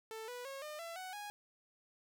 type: tone with pitch steps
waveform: sawtooth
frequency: 442.8 / 491.3 / 545.2 / 604.9 / 671.2 / 744.7 / 826.3 Hz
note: A4 / B4 / C#5 / D#5 / E5 / F#5 / G#5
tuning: +11 / -9 / -29 / -49 / +31 / +11 / -9 cents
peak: -40 dBFS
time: 0.11-1.3 s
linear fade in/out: 0 ms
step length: 170 ms
effects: none